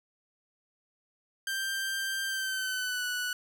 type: tone with pitch glide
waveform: sawtooth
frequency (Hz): 1576 to 1479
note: G6 to F#6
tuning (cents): +9 to -1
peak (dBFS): -27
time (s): 1.47-3.33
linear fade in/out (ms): 2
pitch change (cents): -110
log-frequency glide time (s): 2.26-3.05
effects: none